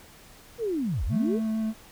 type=linear two-way sweep; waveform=sine; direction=down then up; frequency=490.5 to 36.73 to 490.5 Hz; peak=-25 dBFS; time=0.58-1.4 s; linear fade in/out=50 ms; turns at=1.05 s
type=tone with vibrato; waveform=triangle; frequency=220 Hz; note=A3; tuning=in tune; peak=-23 dBFS; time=1.09-1.74 s; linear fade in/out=50 ms; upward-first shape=square; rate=6.6 Hz; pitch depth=9 cents each way
effects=pink hiss -51 dBFS RMS until 1.91 s